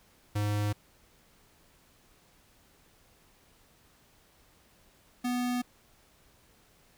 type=tone pair in turn; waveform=square; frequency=103.83 / 246.4 Hz; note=G#2 / B3; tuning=0 / -4 cents; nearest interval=octave + minor third; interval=1496 cents; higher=second; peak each=-28 / -29 dBFS; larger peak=first; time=0.35-0.73 / 5.24-5.62 s; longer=neither; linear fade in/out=10 ms; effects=pink hiss -63 dBFS RMS until 6.97 s